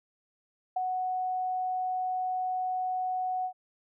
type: tone with ADSR envelope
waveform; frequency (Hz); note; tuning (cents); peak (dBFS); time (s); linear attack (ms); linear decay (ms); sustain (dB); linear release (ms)
sine; 740; F#5; 0; -24; 0.76-3.53; 8; 14; -4; 82
effects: none